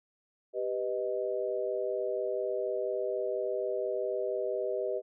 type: chord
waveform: sine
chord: G augmented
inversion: none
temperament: equal with one note detuned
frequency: 392 / 496.2 / 622.3 Hz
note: G4 / B4 / D#5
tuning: 0 / +8 / 0 cents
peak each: -34 dBFS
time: 0.53-5.02 s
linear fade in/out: 50 ms
effects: none